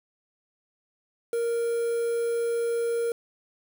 triangle tone with quantisation, 467.2 Hz, A#4, 4 cents sharp, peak -22 dBFS, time 1.33-3.12 s, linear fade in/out 2 ms, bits 7, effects none

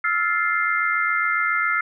sine chord, F major seventh, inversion third, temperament just, 1309.6 / 1396.9 / 1746.1 / 2095 Hz, E6 / F6 / A6 / C7, -12 / 0 / -14 / +2 cents, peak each -25 / -23 / -28 / -23 dBFS, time 0.04-1.81 s, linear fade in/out 5 ms, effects none

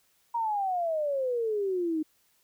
sine exponential sweep, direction down, 952 to 304.9 Hz, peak -26 dBFS, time 0.34-2.03 s, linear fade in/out 10 ms, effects white hiss -68 dBFS RMS until 2.43 s

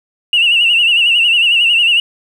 sine tone with vibrato, 2794 Hz, F7, in tune, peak -7 dBFS, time 0.33-2 s, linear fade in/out 2 ms, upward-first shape sine, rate 11 Hz, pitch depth 83 cents each way, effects tanh soft clip ceiling -3 dBFS + 7-bit

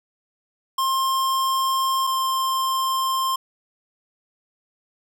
square tone pair in turn, 1061 / 1054.3 Hz, C6 / C6, +24 / +13 cents, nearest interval unison, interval 11 cents, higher first, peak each -20 / -21 dBFS, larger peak first, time 0.78-2.07 / 2.07-3.36 s, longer neither, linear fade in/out 5 ms, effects none

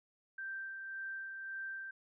sine tone with tremolo, 1568 Hz, G6, in tune, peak -39 dBFS, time 0.38-1.91 s, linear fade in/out 5 ms, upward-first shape sine, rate 1.8 Hz, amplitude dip 35%, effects none

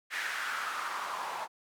white noise with band-pass filter sweep, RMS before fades -36 dBFS, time 0.1-1.48 s, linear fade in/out 50 ms, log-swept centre 1800 to 870 Hz, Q 3.6, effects none

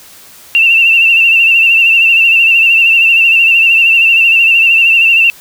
sine tone with vibrato, 2708 Hz, E7, 46 cents sharp, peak -4 dBFS, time 0.55-5.3 s, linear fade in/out 0 ms, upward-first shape sine, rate 13 Hz, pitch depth 51 cents each way, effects white hiss -37 dBFS RMS until 5.4 s

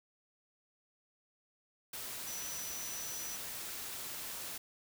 sine tone in noise, 5920 Hz, F#8, in tune, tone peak -43 dBFS, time 2.27-3.36 s, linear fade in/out 5 ms, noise white, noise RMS -43 dBFS, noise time 1.93-4.58 s, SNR -3 dB, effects none

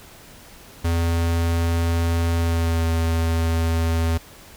square tone with pitch glide, 84 to 82.46 Hz, E2 to E2, +33 to +1 cents, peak -19 dBFS, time 0.84-4.18 s, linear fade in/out 10 ms, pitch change -32 cents, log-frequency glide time 2.4-2.87 s, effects pink hiss -45 dBFS RMS until 4.56 s

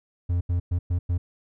triangle tone bursts at uneven times, 87.7 Hz, F2, 8 cents sharp, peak -19 dBFS, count 5, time 0.29-0.41 / 0.49-0.6 / 0.71-0.79 / 0.9-0.99 / 1.09-1.18 s, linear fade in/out 10 ms, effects none

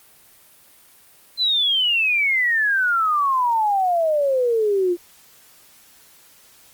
sine exponential sweep, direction down, 4119 to 341.5 Hz, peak -16 dBFS, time 1.37-4.97 s, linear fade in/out 50 ms, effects white hiss -51 dBFS RMS until 6.73 s + Opus 32 kbps

